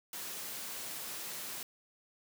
white high-pass noise, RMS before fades -42 dBFS, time 0.13-1.63 s, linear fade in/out 2 ms, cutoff 120 Hz, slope 12 dB/octave, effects none

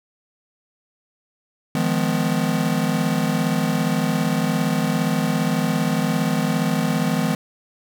square chord, F half-diminished seventh, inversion third, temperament just, 157.15 / 174.61 / 209.5 / 251.4 Hz, Eb3 / F3 / Ab3 / Cb4, +18 / 0 / +15 / +31 cents, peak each -25 dBFS, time 1.75-7.35 s, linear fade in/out 2 ms, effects none

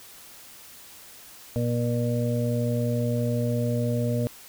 harmonic tone, 119.6 Hz, A#2, 45 cents sharp, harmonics 1 / 2 / 4 / 5, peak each -25 / -28 / -31 / -32 dBFS, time 1.56-4.27 s, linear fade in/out 0 ms, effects white hiss -47 dBFS RMS until 4.48 s

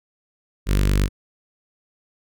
sawtooth tone with notch filter, 49 Hz, G1, in tune, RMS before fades -18 dBFS, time 0.66-1.09 s, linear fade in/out 50 ms, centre 770 Hz, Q 0.82, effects none

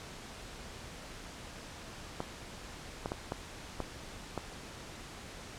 clicks, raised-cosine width 1 ms, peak -20 dBFS, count 6, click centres 2.204 / 3.059 / 3.119 / 3.321 / 3.803 / 4.377 s, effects pink hiss -47 dBFS RMS until 5.58 s + low-pass 8000 Hz 12 dB/octave

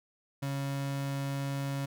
35% pulse tone, 138.59 Hz, C#3, in tune, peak -30 dBFS, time 0.42-1.86 s, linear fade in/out 10 ms, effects none

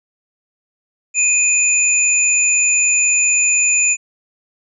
sine tone pair together, 2489 / 7025 Hz, D#7 / A8, 0 / -4 cents, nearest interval octave + tritone, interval 1796 cents, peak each -15 / -14 dBFS, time 1.14-3.97 s, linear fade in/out 50 ms, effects none

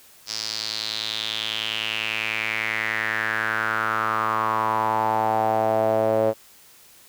sawtooth tone with band-pass filter sweep, 110 Hz, A2, in tune, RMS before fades -24 dBFS, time 0.26-6.34 s, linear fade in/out 50 ms, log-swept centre 5200 to 550 Hz, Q 5.1, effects white hiss -51 dBFS RMS until 7.08 s

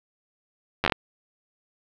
slowing click train, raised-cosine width 0.3 ms, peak -5 dBFS, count 6, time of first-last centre 0.84-0.922 s, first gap 10 ms, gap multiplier 1.25, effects low-pass 4000 Hz 12 dB/octave + 7-bit

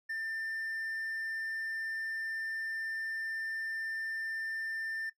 triangle tone, 1791 Hz, A6, 30 cents sharp, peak -33 dBFS, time 0.09-5.1 s, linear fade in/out 10 ms, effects noise-tail reverb RT60 0.1 s tail -18 dB re dry

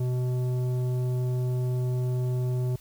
triangle tone with tanh clipping, 125.6 Hz, B2, 30 cents sharp, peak -26 dBFS, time 0-2.76 s, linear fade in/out 5 ms, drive 15 dB, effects added 50 Hz sine -56 dBFS peak until 2.8 s + white hiss -55 dBFS RMS until 2.8 s

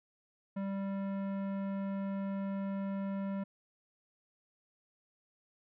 sine tone with tanh clipping, 196 Hz, G3, in tune, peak -36 dBFS, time 0.56-3.44 s, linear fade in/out 10 ms, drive 16 dB, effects none

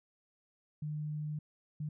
sine tone bursts at uneven times, 151.1 Hz, D3, 50 cents sharp, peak -35 dBFS, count 2, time 0.82-1.39 / 1.8-1.89 s, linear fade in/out 5 ms, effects none

